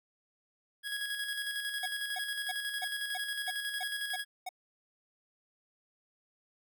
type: tone with tremolo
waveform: 25% pulse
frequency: 1661.2 Hz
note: G#6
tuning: in tune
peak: -29 dBFS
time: 0.83-4.25 s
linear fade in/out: 50 ms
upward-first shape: square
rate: 11 Hz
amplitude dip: 40%
type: tone bursts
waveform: square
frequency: 740 Hz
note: F#5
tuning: in tune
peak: -37 dBFS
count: 9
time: 1.83-4.491 s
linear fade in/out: 5 ms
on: 29 ms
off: 300 ms
effects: none